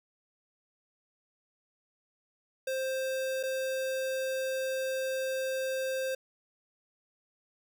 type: tone with dropouts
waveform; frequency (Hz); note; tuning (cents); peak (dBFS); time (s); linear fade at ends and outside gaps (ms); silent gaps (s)
square; 526; C5; +9; -31; 2.67-6.15; 5; 3.43-3.434
effects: none